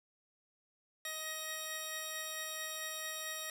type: tone pair together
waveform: 10% pulse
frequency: 629.5 / 1884 Hz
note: D#5 / A#6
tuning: +20 / +18 cents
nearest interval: octave + perfect fifth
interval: 1898 cents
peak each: -36 / -32 dBFS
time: 1.05-3.5 s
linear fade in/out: 2 ms
effects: none